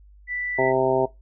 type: tone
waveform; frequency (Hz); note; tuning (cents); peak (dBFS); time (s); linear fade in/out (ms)
sine; 1975.5; B6; 0; -26; 0.27-0.73; 50
type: harmonic tone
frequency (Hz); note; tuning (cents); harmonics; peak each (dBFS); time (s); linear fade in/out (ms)
130.81; C3; 0; 1 / 2 / 3 / 4 / 5 / 6 / 7; -32 / -30 / -22 / -28 / -22 / -29 / -27; 0.58-1.06; 10
effects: noise-tail reverb RT60 0.2 s tail -19 dB re dry + added 50 Hz sine -47 dBFS peak until 1.21 s